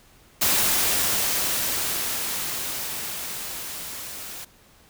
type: noise with level ramp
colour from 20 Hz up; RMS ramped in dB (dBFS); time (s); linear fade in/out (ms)
white; -20 to -37; 0.41-4.45; 10
effects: pink hiss -55 dBFS RMS until 4.89 s